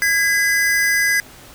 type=tone pair together; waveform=square; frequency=1646.3 / 2012 Hz; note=G#6 / B6; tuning=-16 / +32 cents; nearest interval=minor third; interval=348 cents; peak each=-18 dBFS; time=0.02-1.2 s; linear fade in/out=0 ms; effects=pink hiss -42 dBFS RMS until 1.54 s